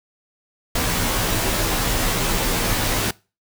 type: noise with comb filter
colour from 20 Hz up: pink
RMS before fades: -21 dBFS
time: 0.75-3.11 s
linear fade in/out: 5 ms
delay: 14 ms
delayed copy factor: -0.85
effects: noise-tail reverb RT60 0.3 s tail -22 dB re dry